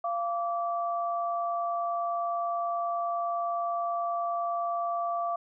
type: tone pair together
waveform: sine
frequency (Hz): 690 / 1160.4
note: F5 / D6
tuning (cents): -21 / -21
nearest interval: major sixth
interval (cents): 900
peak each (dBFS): -29 / -32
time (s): 0.04-5.36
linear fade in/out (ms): 5
effects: none